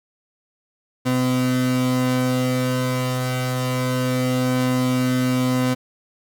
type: tone pair together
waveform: 30% pulse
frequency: 127.29 / 254.3 Hz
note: C3 / C4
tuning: -47 / -49 cents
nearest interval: octave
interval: 1198 cents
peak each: -19 dBFS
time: 1.05-5.75 s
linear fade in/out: 20 ms
effects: none